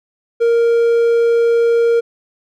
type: tone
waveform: triangle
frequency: 466.2 Hz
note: A#4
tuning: in tune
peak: -8 dBFS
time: 0.4-2.01 s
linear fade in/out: 20 ms
effects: none